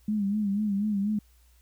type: tone with vibrato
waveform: sine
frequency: 205.3 Hz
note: G#3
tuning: 20 cents flat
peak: -24 dBFS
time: 0.08-1.19 s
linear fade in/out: 5 ms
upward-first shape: sine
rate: 4.1 Hz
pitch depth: 79 cents each way
effects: added 60 Hz sine -57 dBFS peak until 1.61 s + white hiss -66 dBFS RMS until 1.61 s